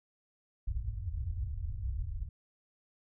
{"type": "low-pass noise", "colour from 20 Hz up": "white", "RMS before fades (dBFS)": -36, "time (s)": [0.67, 2.29], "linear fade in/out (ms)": 5, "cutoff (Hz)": 100, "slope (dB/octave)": 48, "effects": []}